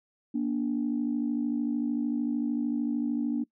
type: tone pair together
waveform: sine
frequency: 237.7 / 291 Hz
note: A#3 / D4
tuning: +34 / -16 cents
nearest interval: major third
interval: 350 cents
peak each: -28 dBFS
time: 0.34-3.44 s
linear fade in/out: 10 ms
effects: noise-tail reverb RT60 0.1 s tail -23 dB re dry + tanh soft clip ceiling -19 dBFS